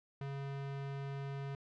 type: tone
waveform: square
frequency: 138.59 Hz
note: C#3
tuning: in tune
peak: -40 dBFS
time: 0.21-1.55 s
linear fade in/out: 2 ms
effects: low-pass 3000 Hz 12 dB/octave

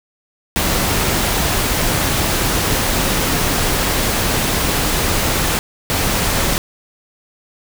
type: noise bursts at uneven times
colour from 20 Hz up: pink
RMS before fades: -17 dBFS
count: 2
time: 0.56-5.59 / 5.9-6.58 s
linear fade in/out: 0 ms
effects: none

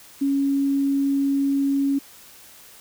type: tone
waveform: sine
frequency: 277.2 Hz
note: C#4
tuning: in tune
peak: -18 dBFS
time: 0.21-1.99 s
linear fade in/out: 10 ms
effects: white hiss -47 dBFS RMS until 2.8 s

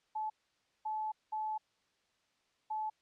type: tone bursts at uneven times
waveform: sine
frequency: 864 Hz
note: A5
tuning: 32 cents flat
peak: -34 dBFS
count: 4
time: 0.15-0.3 / 0.85-1.12 / 1.32-1.58 / 2.7-2.9 s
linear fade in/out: 10 ms
effects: white hiss -75 dBFS RMS until 3.01 s + low-pass 5000 Hz 12 dB/octave

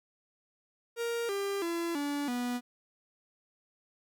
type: tone with pitch steps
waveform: 45% pulse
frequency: 467.7 / 397.9 / 338.4 / 287.9 / 244.9 Hz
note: A#4 / G4 / E4 / D4 / B3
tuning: +6 / +26 / +45 / -34 / -14 cents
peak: -31 dBFS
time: 0.96-2.61 s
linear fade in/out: 50 ms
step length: 330 ms
effects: 12-bit

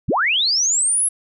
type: linear sweep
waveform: sine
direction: up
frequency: 40.69 to 11000 Hz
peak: -15 dBFS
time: 0.08-1.09 s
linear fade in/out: 10 ms
effects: none

